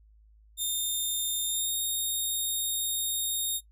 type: tone with pitch glide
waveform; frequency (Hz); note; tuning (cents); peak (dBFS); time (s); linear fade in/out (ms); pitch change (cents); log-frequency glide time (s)
10% pulse; 3636 to 3706; A#7 to A#7; -44 to -11; -21; 0.57-3.61; 50; +33; 1.43-1.75
effects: noise-tail reverb RT60 0.1 s tail -21 dB re dry + added 53 Hz sine -55 dBFS peak until 3.71 s